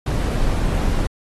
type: noise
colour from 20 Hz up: brown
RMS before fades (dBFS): -19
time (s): 0.06-1.07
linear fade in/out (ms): 5
effects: AAC 32 kbps